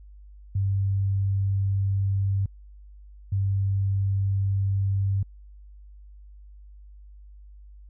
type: tone pair in turn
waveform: sine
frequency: 98 / 98 Hz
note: G2 / G2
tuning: 0 / 0 cents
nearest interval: unison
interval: 0 cents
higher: neither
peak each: -21 dBFS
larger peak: neither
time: 0.55-2.46 / 3.32-5.23 s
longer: neither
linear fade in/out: 5 ms
effects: added 50 Hz sine -44 dBFS peak until 7.89 s